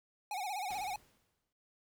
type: tone with vibrato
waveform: square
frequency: 784 Hz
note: G5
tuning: in tune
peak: -37 dBFS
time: 0.31-0.96 s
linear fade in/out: 2 ms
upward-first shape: sine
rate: 16 Hz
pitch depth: 140 cents each way
type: noise with exponential decay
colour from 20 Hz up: pink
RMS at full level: -50 dBFS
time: 0.7-1.53 s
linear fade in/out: 5 ms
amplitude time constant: 180 ms
effects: none